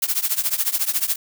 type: noise with tremolo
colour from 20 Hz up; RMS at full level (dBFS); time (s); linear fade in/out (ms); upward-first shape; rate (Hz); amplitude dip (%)
blue; -18; 0.02-1.16; 5; triangle; 14; 95
effects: none